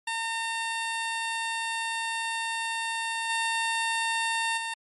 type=tone with level steps; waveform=15% pulse; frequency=910 Hz; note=A#5; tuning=42 cents flat; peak=-22 / -19 / -24 dBFS; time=0.07-4.74 s; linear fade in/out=5 ms; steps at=3.29 / 4.57 s; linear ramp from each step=10 ms; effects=MP3 48 kbps